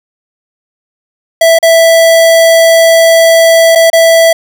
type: tone with dropouts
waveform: square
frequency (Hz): 659.3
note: E5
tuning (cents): 0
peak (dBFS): -3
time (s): 1.41-4.33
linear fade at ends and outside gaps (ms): 5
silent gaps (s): 1.588-1.627 / 3.752-3.756 / 3.901-3.93
effects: none